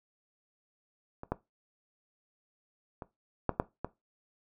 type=clicks; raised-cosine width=1 ms; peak=-27 / -16 / -26 / -12 / -12 / -19 dBFS; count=6; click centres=1.234 / 1.32 / 3.022 / 3.493 / 3.599 / 3.846 s; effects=noise-tail reverb RT60 0.2 s tail -17 dB re dry